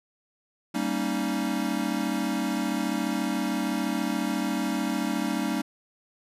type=chord; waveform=square; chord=Eb dominant seventh; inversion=first; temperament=equal with one note detuned; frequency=196 / 230.8 / 277.2 / 311.1 Hz; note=G3 / Bb3 / Db4 / Eb4; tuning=0 / -17 / 0 / 0 cents; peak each=-32 dBFS; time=0.74-5.62 s; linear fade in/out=10 ms; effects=resampled to 32000 Hz